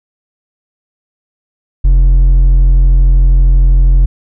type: tone with hard clipping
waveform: sine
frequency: 43.65 Hz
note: F1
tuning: in tune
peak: -5 dBFS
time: 1.84-4.06 s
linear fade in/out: 10 ms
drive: 4 dB
effects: none